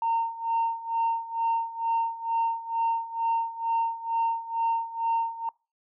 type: tone with tremolo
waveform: sine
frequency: 916 Hz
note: A#5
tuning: 31 cents flat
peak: -20 dBFS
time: 0.02-5.49 s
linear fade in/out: 2 ms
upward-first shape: sine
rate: 2.2 Hz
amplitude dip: 85%
effects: noise-tail reverb RT60 0.3 s tail -26 dB re dry + tanh soft clip ceiling -19 dBFS